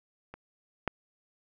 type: clicks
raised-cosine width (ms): 0.5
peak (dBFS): -28 / -13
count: 2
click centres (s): 0.34 / 0.877
effects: none